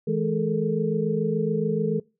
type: tone cluster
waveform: sine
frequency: 162.6 / 211.8 / 426.4 / 453.4 Hz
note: E3 / G#3 / G#4 / A#4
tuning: -23 / +34 / +46 / -48 cents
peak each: -27 dBFS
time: 0.07-2 s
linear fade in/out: 10 ms
effects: noise-tail reverb RT60 0.3 s tail -23 dB re dry